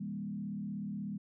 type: tone with frequency modulation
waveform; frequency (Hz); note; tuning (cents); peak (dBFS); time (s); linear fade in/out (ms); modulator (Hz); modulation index
sine; 201.8; G#3; -49; -36; 0-1.18; 10; 36.5; 0.99
effects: none